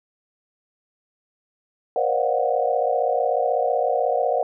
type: tone cluster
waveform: sine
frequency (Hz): 479.4 / 534 / 600 / 708 / 744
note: A#4 / C5 / D5 / F5 / F#5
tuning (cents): +48 / +35 / +37 / +23 / +9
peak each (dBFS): -25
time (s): 1.96-4.43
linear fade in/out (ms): 2
effects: none